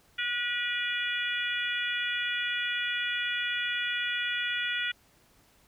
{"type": "harmonic tone", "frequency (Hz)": 484, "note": "B4", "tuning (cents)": -35, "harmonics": [3, 4, 5, 6, 7], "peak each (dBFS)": [-33, -34, -35, -36, -36], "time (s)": [0.18, 4.92], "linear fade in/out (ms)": 10, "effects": ["pink hiss -63 dBFS RMS until 5.67 s"]}